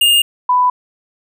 square / sine tone pair in turn, 2827 / 994.9 Hz, F7 / B5, +20 / +12 cents, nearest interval octave + tritone, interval 1808 cents, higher first, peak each -9 dBFS, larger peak neither, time 0.01-0.22 / 0.49-0.7 s, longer neither, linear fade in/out 5 ms, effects none

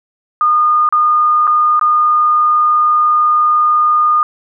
sine tone with dropouts, 1221 Hz, D#6, 33 cents flat, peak -8 dBFS, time 0.41-4.23 s, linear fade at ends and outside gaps 1 ms, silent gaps 0.89-0.925 / 1.47-1.476 / 1.795-1.812 s, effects none

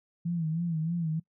sine tone with vibrato, 164.81 Hz, E3, in tune, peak -27 dBFS, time 0.25-1.2 s, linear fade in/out 10 ms, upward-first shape sine, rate 3.2 Hz, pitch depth 90 cents each way, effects noise-tail reverb RT60 0.1 s tail -22 dB re dry

